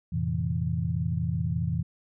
sine chord, F major seventh, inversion none, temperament equal with one note detuned, 87.31 / 112.9 / 130.81 / 164.81 Hz, F2 / A2 / C3 / E3, 0 / +45 / 0 / 0 cents, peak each -31 / -32 / -32 / -29 dBFS, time 0.12-1.83 s, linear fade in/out 10 ms, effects none

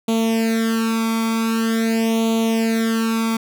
sawtooth tone with flanger, 225.6 Hz, A3, 44 cents sharp, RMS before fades -19 dBFS, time 0.08-3.37 s, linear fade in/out 5 ms, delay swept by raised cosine 0.29 to 0.87 ms, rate 0.45 Hz, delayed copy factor +0.9, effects none

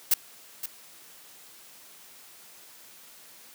blue noise with echo, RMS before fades -20 dBFS, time 0.11-0.14 s, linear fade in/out 5 ms, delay 520 ms, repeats 1, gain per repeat -12 dB, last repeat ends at 0.66 s, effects white hiss -51 dBFS RMS until 3.54 s + high-pass 150 Hz 12 dB/octave

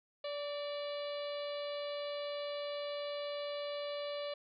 harmonic tone with a mistuned harmonic, 579 Hz, D5, 25 cents flat, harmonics 1 / 2 / 3 / 4 / 5 / 6 / 7 / 8, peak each -38 / -49 / -55 / -53 / -51 / -52 / -51 / -58 dBFS, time 0.24-4.34 s, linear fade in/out 5 ms, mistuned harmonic 3, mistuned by +48 cents, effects none

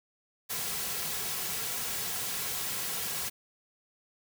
white noise with comb filter, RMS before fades -34 dBFS, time 0.49-3.3 s, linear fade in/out 20 ms, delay 3.3 ms, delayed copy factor -0.5, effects none

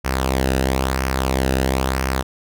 sawtooth tone with flanger, 65.7 Hz, C2, 8 cents sharp, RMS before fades -20 dBFS, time 0.04-2.23 s, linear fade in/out 20 ms, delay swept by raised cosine 0.26 to 0.92 ms, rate 1 Hz, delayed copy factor -0.55, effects none

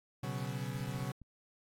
40% pulse chord, B suspended second, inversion none, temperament equal, 123.47 / 138.59 / 185 Hz, B2 / C#3 / F#3, 0 / 0 / 0 cents, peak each -39 / -39 / -42 dBFS, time 0.23-1.12 s, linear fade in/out 5 ms
clicks, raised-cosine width 5 ms, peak -40 dBFS, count 7, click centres 0.753 / 0.804 / 0.883 / 0.95 / 0.99 / 1.032 / 1.217 s
effects AAC 64 kbps

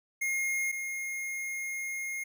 square tone pair in turn, 2141 / 2141 Hz, C7 / C7, +39 / +39 cents, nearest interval unison, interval 0 cents, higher neither, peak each -29 / -34 dBFS, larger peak first, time 0.21-0.72 / 0.72-2.24 s, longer second, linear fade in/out 10 ms, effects none

